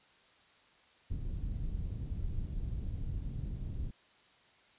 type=low-pass noise; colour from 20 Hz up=pink; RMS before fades=-37 dBFS; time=1.1-3.91 s; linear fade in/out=10 ms; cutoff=130 Hz; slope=12 dB/octave; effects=white hiss -64 dBFS RMS until 4.78 s + resampled to 8000 Hz